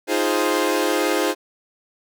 sawtooth chord, F minor seventh, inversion third, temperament equal, 311.1 / 349.2 / 415.3 / 523.3 Hz, Eb4 / F4 / Ab4 / C5, 0 / 0 / 0 / 0 cents, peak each -20 dBFS, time 0.07-1.35 s, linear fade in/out 50 ms, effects none

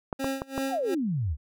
clicks, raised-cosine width 1 ms, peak -15 dBFS, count 4, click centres 0.128 / 0.244 / 0.419 / 0.579 s
25% pulse tone with tremolo, 269.5 Hz, C#4, 49 cents flat, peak -23 dBFS, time 0.19-0.95 s, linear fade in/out 10 ms, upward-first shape sine, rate 2.8 Hz, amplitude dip 95%
sine exponential sweep, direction down, 880 to 65.41 Hz, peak -25 dBFS, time 0.69-1.37 s, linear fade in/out 50 ms
effects none

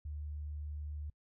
sine tone, 74.4 Hz, D2, 23 cents sharp, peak -39 dBFS, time 0.05-1.1 s, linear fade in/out 5 ms, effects noise-tail reverb RT60 0.1 s tail -25 dB re dry

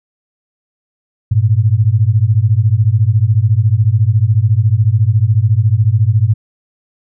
sine beating tone pair, 101.5 / 115.5 Hz, G#2 / A#2, -39 / -16 cents, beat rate 14 Hz, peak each -11 dBFS, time 1.31-6.34 s, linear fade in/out 10 ms, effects none

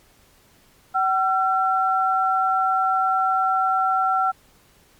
sine tone pair together, 760 / 1354.2 Hz, F#5 / E6, +46 / +46 cents, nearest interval minor seventh, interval 1000 cents, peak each -20 dBFS, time 0.94-4.32 s, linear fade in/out 20 ms, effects pink hiss -56 dBFS RMS until 4.99 s + MP3 96 kbps

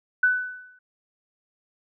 sine tone with exponential decay, 1497 Hz, F#6, 20 cents sharp, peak -14 dBFS, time 0.23-0.79 s, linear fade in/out 5 ms, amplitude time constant 120 ms, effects none

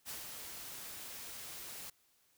white noise with ADSR envelope, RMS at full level -43 dBFS, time 0.05-1.9 s, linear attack 41 ms, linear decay 140 ms, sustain -4 dB, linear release 5 ms, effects white hiss -72 dBFS RMS until 2.37 s

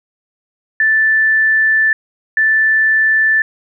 sine tone pair in turn, 1760 / 1760 Hz, A6 / A6, 0 / 0 cents, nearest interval unison, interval 0 cents, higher neither, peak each -9 dBFS, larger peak neither, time 0.8-1.93 / 2.37-3.42 s, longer first, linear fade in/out 2 ms, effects none

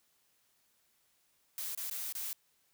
blue noise with dropouts, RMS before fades -39 dBFS, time 1.58-2.33 s, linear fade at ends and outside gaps 1 ms, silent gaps 1.749-1.775 / 1.899-1.911 / 2.125-2.151 s, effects white hiss -73 dBFS RMS until 2.73 s

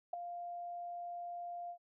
sine tone with ADSR envelope, 698.5 Hz, F5, in tune, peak -31 dBFS, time 0.13-1.78 s, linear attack 6 ms, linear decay 6 ms, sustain -10 dB, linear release 82 ms, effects none

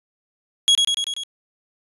40% pulse tone with echo, 3316 Hz, G#7, 3 cents flat, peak -11 dBFS, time 0.68-0.75 s, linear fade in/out 0 ms, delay 97 ms, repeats 5, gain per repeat -3 dB, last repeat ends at 1.235 s, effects resampled to 24000 Hz

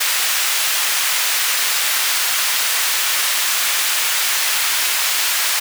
pink high-pass noise, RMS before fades -18 dBFS, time 0-5.6 s, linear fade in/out 10 ms, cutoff 1600 Hz, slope 12 dB/octave, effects none

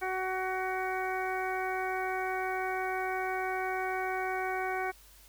harmonic tone, 374.5 Hz, F#4, 21 cents sharp, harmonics 1 / 2 / 3 / 4 / 5 / 6, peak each -36 / -34 / -41 / -38 / -43 / -40 dBFS, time 0.01-4.92 s, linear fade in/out 20 ms, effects added 49 Hz sine -58 dBFS peak until 5.28 s + white hiss -58 dBFS RMS until 5.28 s

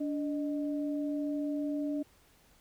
sine tone pair together, 290.6 / 615.8 Hz, D4 / D#5, -18 / -18 cents, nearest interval octave + minor second, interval 1300 cents, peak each -31 / -40 dBFS, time 0-2.03 s, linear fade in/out 10 ms, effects pink hiss -64 dBFS RMS until 2.6 s

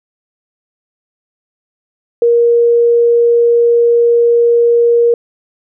sine tone, 471.3 Hz, A#4, 19 cents sharp, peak -6 dBFS, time 2.22-5.14 s, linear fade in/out 2 ms, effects none

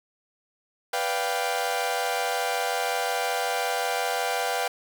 sawtooth chord, G dominant seventh, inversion first, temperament equal, 493.9 / 587.3 / 698.5 / 784 Hz, B4 / D5 / F5 / G5, 0 / 0 / 0 / 0 cents, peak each -27 / -31 / -26 / -25 dBFS, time 0.93-4.68 s, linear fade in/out 5 ms, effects none

